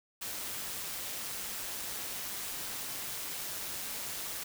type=noise with amplitude modulation; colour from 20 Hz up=white; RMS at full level=-37 dBFS; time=0.21-4.44 s; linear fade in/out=10 ms; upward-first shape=sine; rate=194 Hz; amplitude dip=45%; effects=none